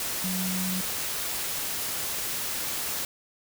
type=tone in noise; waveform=sine; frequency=185 Hz; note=F#3; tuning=in tune; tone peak=-29 dBFS; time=0.24-0.81 s; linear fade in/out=2 ms; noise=white; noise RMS=-31 dBFS; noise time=0-3.05 s; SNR=-1 dB; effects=none